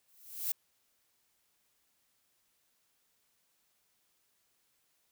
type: noise with exponential growth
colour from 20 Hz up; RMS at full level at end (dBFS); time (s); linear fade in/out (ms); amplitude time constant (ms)
violet; -30; 0.08-0.52; 5; 95
effects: white hiss -75 dBFS RMS until 5.11 s